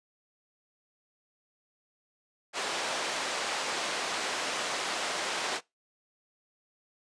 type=band-pass noise; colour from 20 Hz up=pink; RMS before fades=-33 dBFS; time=2.53-5.61 s; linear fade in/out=50 ms; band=530 to 6900 Hz; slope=12 dB/octave; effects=noise-tail reverb RT60 0.2 s tail -23 dB re dry + resampled to 22050 Hz